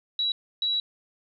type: tone bursts at uneven times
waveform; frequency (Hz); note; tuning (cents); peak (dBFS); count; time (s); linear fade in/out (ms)
sine; 3903; B7; -21; -23; 2; 0.19-0.32 / 0.62-0.8; 2
effects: none